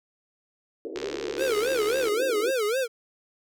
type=band-pass noise; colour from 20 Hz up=white; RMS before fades=-33 dBFS; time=0.85-2.51 s; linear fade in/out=0 ms; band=330 to 460 Hz; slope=48 dB/octave
type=click train; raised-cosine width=0.2 ms; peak=-18 dBFS; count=81; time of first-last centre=0.96-2.084 s; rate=71.2 Hz
type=tone with vibrato; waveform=square; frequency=470.5 Hz; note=A#4; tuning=16 cents sharp; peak=-24 dBFS; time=1.37-2.88 s; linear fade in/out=50 ms; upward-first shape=sine; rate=3.7 Hz; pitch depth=230 cents each way
effects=none